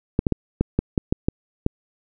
clicks, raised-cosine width 3 ms, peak -5 dBFS, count 9, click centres 0.191 / 0.268 / 0.323 / 0.61 / 0.79 / 0.978 / 1.125 / 1.285 / 1.664 s, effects none

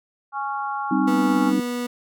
harmonic tone, 276.7 Hz, C#4, 3 cents flat, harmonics 3 / 4 / 5, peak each -27 / -29 / -31 dBFS, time 0.32-1.53 s, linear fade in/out 50 ms
sine chord, C minor, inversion second, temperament equal with one note detuned, 196 / 261.6 / 307.9 Hz, G3 / C4 / Eb4, 0 / 0 / -18 cents, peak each -24 / -21 / -22 dBFS, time 0.91-1.6 s, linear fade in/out 5 ms
30% pulse tone, 244 Hz, B3, 21 cents flat, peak -22 dBFS, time 1.07-1.87 s, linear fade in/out 10 ms
effects none

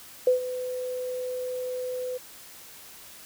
sine tone with ADSR envelope, 504 Hz, B4, 35 cents sharp, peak -15 dBFS, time 0.27-2.18 s, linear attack 3 ms, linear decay 120 ms, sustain -14 dB, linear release 14 ms, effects white hiss -47 dBFS RMS until 3.25 s

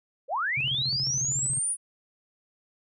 sine linear sweep, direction up, 466.2 to 9870 Hz, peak -25 dBFS, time 0.28-1.77 s, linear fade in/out 50 ms
sine tone with tremolo, 132.4 Hz, C3, 21 cents sharp, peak -31 dBFS, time 0.57-1.59 s, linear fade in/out 5 ms, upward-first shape square, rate 14 Hz, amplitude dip 75%
effects none

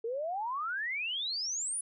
sine exponential sweep, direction up, 440 to 10140 Hz, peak -32 dBFS, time 0.04-1.81 s, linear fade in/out 5 ms, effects none

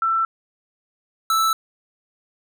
sine / square tone pair in turn, 1336 / 1317.6 Hz, E6 / E6, +23 / -1 cents, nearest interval unison, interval 24 cents, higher first, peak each -17 dBFS, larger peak neither, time 0.02-0.25 / 1.3-1.53 s, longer neither, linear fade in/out 2 ms, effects none

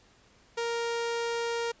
sawtooth tone, 466.9 Hz, A#4, 3 cents sharp, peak -25 dBFS, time 0.57-1.72 s, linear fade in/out 10 ms, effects pink hiss -61 dBFS RMS until 1.8 s + resampled to 16000 Hz

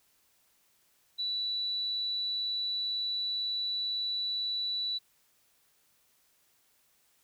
sine tone, 3951 Hz, B7, in tune, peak -30 dBFS, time 1.18-4.99 s, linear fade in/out 20 ms, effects white hiss -69 dBFS RMS until 7.23 s

